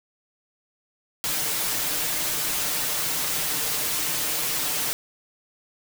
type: noise with comb filter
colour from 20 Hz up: white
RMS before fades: -26 dBFS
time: 1.24-4.93 s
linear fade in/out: 0 ms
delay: 6.6 ms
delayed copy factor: +0.6
effects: none